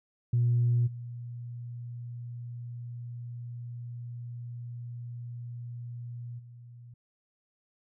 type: tone with level steps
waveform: sine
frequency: 120 Hz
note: B2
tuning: 49 cents flat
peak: -21 / -37 / -46 dBFS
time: 0.33-6.94 s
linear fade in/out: 5 ms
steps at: 0.86 / 6.38 s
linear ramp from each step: 20 ms
effects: tanh soft clip ceiling -18 dBFS